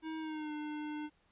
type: tone with pitch glide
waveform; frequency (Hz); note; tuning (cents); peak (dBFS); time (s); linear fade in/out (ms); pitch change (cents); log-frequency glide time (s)
square; 317.7 to 300.9; D#4 to D4; +36 to +42; -39; 0.02-1.1; 50; -94; 0.19-0.52
effects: pink hiss -72 dBFS RMS until 1.31 s + resampled to 8000 Hz